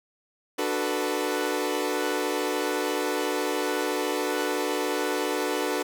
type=chord; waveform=sawtooth; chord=B minor seventh; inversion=first; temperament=equal with one note detuned; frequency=296.6 / 370 / 440 / 493.9 Hz; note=D4 / F#4 / A4 / B4; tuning=+17 / 0 / 0 / 0 cents; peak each=-27 dBFS; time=0.58-5.83 s; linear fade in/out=10 ms; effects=none